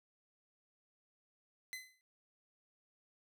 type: tone with exponential decay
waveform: sawtooth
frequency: 2032 Hz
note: B6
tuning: 49 cents sharp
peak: -36 dBFS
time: 1.73-2.01 s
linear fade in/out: 0 ms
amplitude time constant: 60 ms
effects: none